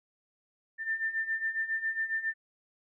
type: beating tone pair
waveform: sine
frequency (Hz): 1786 / 1793.3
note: A6 / A6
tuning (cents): +25 / +32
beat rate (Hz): 7.3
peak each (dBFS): -35 / -31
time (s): 0.78-2.34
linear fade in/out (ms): 50
effects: none